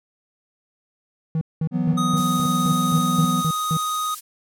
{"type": "tone bursts", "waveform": "triangle", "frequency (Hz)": 160, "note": "D#3", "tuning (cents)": 49, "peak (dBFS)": -17, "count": 10, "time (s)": [1.35, 3.77], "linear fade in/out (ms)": 2, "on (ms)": 62, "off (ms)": 200}
{"type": "chord", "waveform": "triangle", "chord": "E suspended second", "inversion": "none", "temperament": "equal", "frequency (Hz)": [164.81, 185, 246.9], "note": ["E3", "F#3", "B3"], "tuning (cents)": [0, 0, 0], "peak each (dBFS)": -22, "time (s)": [1.71, 3.44], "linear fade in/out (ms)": 50}
{"type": "tone", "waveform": "square", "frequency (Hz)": 1248, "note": "D#6", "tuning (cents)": 5, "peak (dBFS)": -23, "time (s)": [1.97, 4.15], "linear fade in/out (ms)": 10}
{"type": "noise", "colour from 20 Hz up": "violet", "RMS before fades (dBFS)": -29, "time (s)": [2.16, 4.21], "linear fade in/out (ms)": 20}
{"effects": ["low-pass 11000 Hz 12 dB/octave"]}